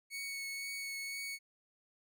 sawtooth tone with vibrato, 2217 Hz, C#7, in tune, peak -36 dBFS, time 0.1-1.39 s, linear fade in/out 50 ms, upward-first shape triangle, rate 2 Hz, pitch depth 14 cents each way, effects none

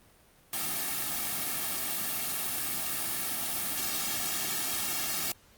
white noise with comb filter, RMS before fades -32 dBFS, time 0.53-5.32 s, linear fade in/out 2 ms, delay 2 ms, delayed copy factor -0.7, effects pink hiss -60 dBFS RMS until 5.57 s + Opus 32 kbps

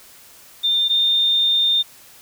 sine tone pair in turn, 3605 / 3625 Hz, A7 / A#7, +41 / -49 cents, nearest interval unison, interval 10 cents, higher second, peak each -15 / -14 dBFS, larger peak second, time 0.63-0.89 / 0.89-1.83 s, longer second, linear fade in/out 20 ms, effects white hiss -46 dBFS RMS until 2.21 s

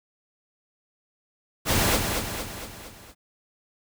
pink noise with echo, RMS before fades -22 dBFS, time 1.65-2 s, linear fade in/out 50 ms, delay 230 ms, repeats 5, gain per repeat -5 dB, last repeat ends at 3.15 s, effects none

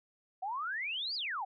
sine exponential two-way sweep, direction up then down, 723 to 4978 to 723 Hz, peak -34 dBFS, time 0.42-1.45 s, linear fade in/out 10 ms, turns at 1.15 s, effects none

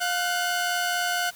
sawtooth tone pair together, 708.4 / 1501 Hz, F5 / F#6, +24 / +24 cents, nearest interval octave + minor second, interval 1300 cents, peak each -23 dBFS, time 0-1.31 s, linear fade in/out 20 ms, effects white hiss -48 dBFS RMS until 1.35 s

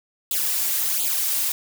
blue noise with flanger, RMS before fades -23 dBFS, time 0.31-1.52 s, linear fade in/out 2 ms, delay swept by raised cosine 0.26 to 3.66 ms, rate 1.4 Hz, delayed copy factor +1, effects none

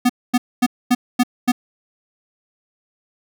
square tone bursts, 246.9 Hz, B3, in tune, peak -12 dBFS, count 6, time 0.05-1.52 s, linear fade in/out 10 ms, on 45 ms, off 240 ms, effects none

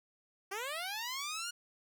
10% pulse linear sweep, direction up, 373.2 to 1450 Hz, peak -29 dBFS, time 0.51-1.51 s, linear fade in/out 10 ms, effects none

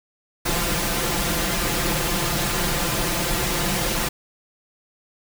pink noise with comb filter, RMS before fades -23 dBFS, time 0.45-4.09 s, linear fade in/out 10 ms, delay 5.8 ms, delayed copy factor +0.85, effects none

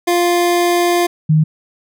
25% pulse / sine tone pair in turn, 349.2 / 155.55 Hz, F4 / D#3, 0 / 0 cents, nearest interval octave + major second, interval 1400 cents, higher first, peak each -8 dBFS, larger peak neither, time 0.07-1.07 / 1.29-1.44 s, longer first, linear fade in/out 10 ms, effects none

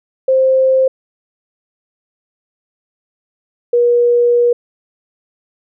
sine tone pair in turn, 525 / 480 Hz, C5 / B4, +6 / -49 cents, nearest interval major second, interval 155 cents, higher first, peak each -8 dBFS, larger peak neither, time 0.28-0.88 / 3.73-4.53 s, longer second, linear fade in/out 5 ms, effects none

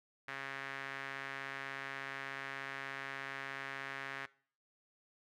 sawtooth tone with band-pass filter, 136.6 Hz, C#3, 25 cents flat, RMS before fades -44 dBFS, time 0.28-4.26 s, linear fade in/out 5 ms, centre 1800 Hz, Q 2.4, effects noise-tail reverb RT60 0.5 s tail -21 dB re dry

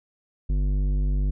sine tone with tanh clipping, 49 Hz, G1, in tune, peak -22 dBFS, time 0.49-1.31 s, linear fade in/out 10 ms, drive 12 dB, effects none

